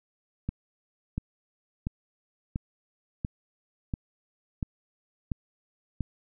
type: click train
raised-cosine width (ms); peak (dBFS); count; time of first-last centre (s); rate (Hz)
5; -17; 9; 0.49-6.007; 1.45
effects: none